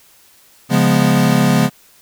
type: chord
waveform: square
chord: C# dominant seventh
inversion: none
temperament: equal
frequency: 138.59 / 174.61 / 207.7 / 246.9 Hz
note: C#3 / E#3 / G#3 / B3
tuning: 0 / 0 / 0 / 0 cents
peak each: -17 dBFS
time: 0.69-1.7 s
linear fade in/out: 50 ms
effects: white hiss -49 dBFS RMS until 2.01 s